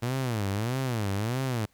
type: tone with vibrato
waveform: sawtooth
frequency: 114.2 Hz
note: A#2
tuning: 35 cents flat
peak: -23 dBFS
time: 0.02-1.66 s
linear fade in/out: 10 ms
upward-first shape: sine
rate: 1.6 Hz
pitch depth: 270 cents each way
effects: pink hiss -66 dBFS RMS until 1.73 s